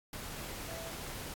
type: tone in noise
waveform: sine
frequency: 659.3 Hz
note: E5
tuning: in tune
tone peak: -44 dBFS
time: 0.68-0.91 s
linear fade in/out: 2 ms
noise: pink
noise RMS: -43 dBFS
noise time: 0.13-1.34 s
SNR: -4 dB
effects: AAC 64 kbps